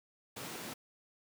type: high-pass noise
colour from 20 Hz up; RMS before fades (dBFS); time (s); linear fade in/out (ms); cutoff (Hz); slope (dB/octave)
pink; -44; 0.36-0.74; 10; 130; 24
effects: none